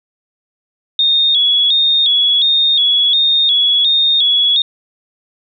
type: tone with vibrato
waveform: sine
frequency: 3520 Hz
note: A7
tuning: in tune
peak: -9 dBFS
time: 0.99-4.62 s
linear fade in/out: 2 ms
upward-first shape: square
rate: 1.4 Hz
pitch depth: 75 cents each way
effects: none